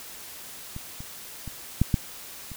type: clicks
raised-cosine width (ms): 5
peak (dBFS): -23 / -26 / -23 / -7 / -8 / -27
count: 6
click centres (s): 0.764 / 1.005 / 1.477 / 1.816 / 1.942 / 2.517
effects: white hiss -42 dBFS RMS until 2.56 s